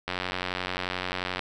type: click train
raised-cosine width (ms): 0.3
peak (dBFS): -13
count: 121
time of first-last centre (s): 0.08-1.393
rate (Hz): 91.4
effects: none